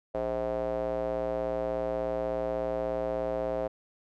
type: tone with band-pass filter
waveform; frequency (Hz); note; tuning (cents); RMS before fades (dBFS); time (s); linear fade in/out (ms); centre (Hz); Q
square; 58.27; A#1; 0; -31; 0.14-3.68; 10; 580; 5.2
effects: none